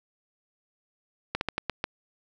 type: slowing click train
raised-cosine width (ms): 0.3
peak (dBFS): -11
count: 6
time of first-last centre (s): 1.35-1.841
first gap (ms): 61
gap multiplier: 1.24
effects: none